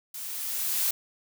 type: noise with level ramp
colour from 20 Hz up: blue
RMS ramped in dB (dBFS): -38 to -25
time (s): 0.14-0.91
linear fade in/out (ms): 5
effects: none